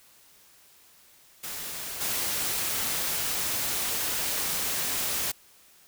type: noise with level steps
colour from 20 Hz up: white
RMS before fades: -36 / -29 dBFS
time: 1.43-5.32 s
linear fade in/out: 10 ms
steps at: 2 s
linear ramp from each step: 20 ms
effects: white hiss -57 dBFS RMS until 5.87 s